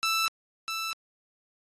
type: tone pair in turn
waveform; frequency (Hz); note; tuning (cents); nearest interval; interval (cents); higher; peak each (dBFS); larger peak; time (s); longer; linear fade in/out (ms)
15% pulse; 1324 / 1324; E6 / E6; +7 / +7; unison; 0; neither; -18 / -24; first; 0.03-0.28 / 0.68-0.93; neither; 0
effects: AAC 32 kbps